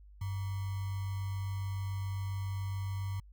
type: tone with sample-and-hold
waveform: sine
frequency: 97.2 Hz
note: G2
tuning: 14 cents flat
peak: -33 dBFS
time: 0.21-3.2 s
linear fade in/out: 5 ms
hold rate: 1050 Hz
effects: added 50 Hz sine -52 dBFS peak until 3.32 s